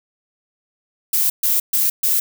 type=noise bursts; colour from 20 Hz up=violet; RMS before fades=-17 dBFS; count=4; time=1.13-2.2 s; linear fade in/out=5 ms; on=170 ms; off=130 ms; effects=none